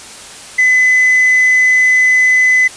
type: tone with tanh clipping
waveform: triangle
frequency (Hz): 2015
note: B6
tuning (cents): +34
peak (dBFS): -7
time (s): 0.58-2.68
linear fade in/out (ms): 10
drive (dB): 6
effects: white hiss -32 dBFS RMS until 2.76 s + resampled to 22050 Hz